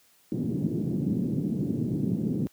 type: band-pass noise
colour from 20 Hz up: pink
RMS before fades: -28 dBFS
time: 0.32-2.47 s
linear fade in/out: 0 ms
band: 140 to 300 Hz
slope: 24 dB/octave
effects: white hiss -62 dBFS RMS until 2.52 s + high-pass 60 Hz 12 dB/octave